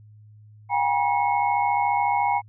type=tone cluster; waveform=sine; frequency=734 / 808 / 957 / 2185 Hz; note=F#5 / G#5 / A#5 / C#7; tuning=-14 / -48 / +45 / -26 cents; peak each=-31 / -22 / -23 / -31 dBFS; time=0.69-2.42 s; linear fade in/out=50 ms; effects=added 106 Hz sine -46 dBFS peak until 2.48 s